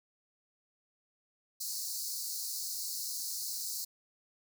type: high-pass noise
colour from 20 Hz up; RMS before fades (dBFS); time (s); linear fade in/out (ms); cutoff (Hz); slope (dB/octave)
pink; -38; 1.6-3.85; 10; 4200; 96
effects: none